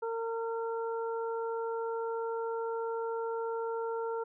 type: harmonic tone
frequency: 456.9 Hz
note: A#4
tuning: 35 cents flat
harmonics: 1 / 2 / 3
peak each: -33 / -39 / -43 dBFS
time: 0.02-4.24 s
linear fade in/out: 10 ms
effects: none